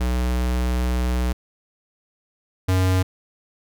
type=tone pair in turn; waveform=square; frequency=61.74 / 92.88 Hz; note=B1 / F#2; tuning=0 / +7 cents; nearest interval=perfect fifth; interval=707 cents; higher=second; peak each=-20 / -17 dBFS; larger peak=second; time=0-1.33 / 2.68-3.03 s; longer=first; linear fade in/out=10 ms; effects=none